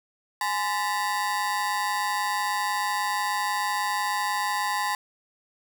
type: ring-modulated tone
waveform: 30% pulse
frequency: 930 Hz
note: A#5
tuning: 4 cents flat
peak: -19 dBFS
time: 0.41-4.95 s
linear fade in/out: 2 ms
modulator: 96.9 Hz
effects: none